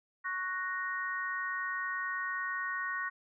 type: chord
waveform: sine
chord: F# major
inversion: second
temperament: equal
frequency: 1108.7 / 1480 / 1864.7 Hz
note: C#6 / F#6 / A#6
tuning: 0 / 0 / 0 cents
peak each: -38 / -38 / -36 dBFS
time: 0.24-3.1 s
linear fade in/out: 20 ms
effects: none